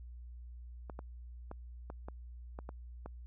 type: clicks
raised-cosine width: 1 ms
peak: -30 dBFS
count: 8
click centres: 0.898 / 0.991 / 1.514 / 1.901 / 2.085 / 2.589 / 2.691 / 3.06 s
effects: added 60 Hz sine -46 dBFS peak until 3.26 s